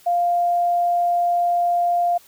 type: tone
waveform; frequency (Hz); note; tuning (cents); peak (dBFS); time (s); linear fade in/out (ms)
sine; 698.5; F5; 0; -16; 0.06-2.18; 10
effects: white hiss -51 dBFS RMS until 2.27 s